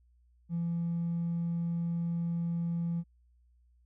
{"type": "tone with hard clipping", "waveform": "sine", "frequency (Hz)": 169.5, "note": "E3", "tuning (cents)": 49, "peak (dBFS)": -30, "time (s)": [0.49, 3.04], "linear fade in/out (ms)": 50, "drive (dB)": 1, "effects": ["added 60 Hz sine -62 dBFS peak until 3.85 s"]}